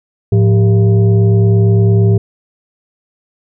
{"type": "tone with frequency modulation", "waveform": "sine", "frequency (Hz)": 108.6, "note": "A2", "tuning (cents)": -22, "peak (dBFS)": -6, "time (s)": [0.32, 2.18], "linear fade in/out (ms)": 5, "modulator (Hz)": 286, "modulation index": 0.69, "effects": []}